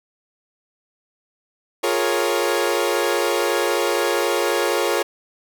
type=chord; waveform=sawtooth; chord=Bb minor seventh; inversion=second; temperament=equal with one note detuned; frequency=351.3 / 415.3 / 466.2 / 554.4 Hz; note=F4 / Ab4 / Bb4 / Db5; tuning=+10 / 0 / 0 / 0 cents; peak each=-20 dBFS; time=1.83-5.03 s; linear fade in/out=10 ms; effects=none